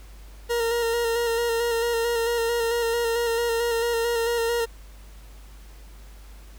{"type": "tone with vibrato", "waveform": "40% pulse", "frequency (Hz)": 466.2, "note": "A#4", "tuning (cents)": 0, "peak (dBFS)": -21, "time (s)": [0.49, 4.66], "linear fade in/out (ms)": 20, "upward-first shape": "square", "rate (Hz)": 4.5, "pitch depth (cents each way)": 24, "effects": ["added 50 Hz sine -42 dBFS peak until 6.58 s", "pink hiss -53 dBFS RMS until 6.58 s"]}